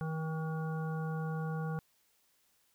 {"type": "harmonic tone with a mistuned harmonic", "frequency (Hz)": 159, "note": "D#3", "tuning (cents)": 38, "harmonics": [1, 3, 5, 7, 9], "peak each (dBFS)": [-34, -44, -46, -49, -48], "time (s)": [0.01, 1.79], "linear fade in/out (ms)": 0, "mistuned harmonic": 7, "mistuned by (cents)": 22, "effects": ["white hiss -72 dBFS RMS until 2.74 s"]}